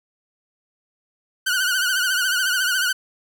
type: tone with vibrato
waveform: sawtooth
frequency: 1488 Hz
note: F#6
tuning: 9 cents sharp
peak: -15 dBFS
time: 1.46-2.93 s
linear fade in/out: 10 ms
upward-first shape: triangle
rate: 14 Hz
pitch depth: 97 cents each way
effects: none